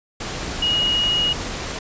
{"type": "tone in noise", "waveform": "sine", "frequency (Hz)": 2888, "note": "F#7", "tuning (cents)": -43, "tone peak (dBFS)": -17, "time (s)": [0.62, 1.33], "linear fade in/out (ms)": 5, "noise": "pink", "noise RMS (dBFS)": -28, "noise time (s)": [0.2, 1.79], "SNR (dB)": 8, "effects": ["resampled to 16000 Hz"]}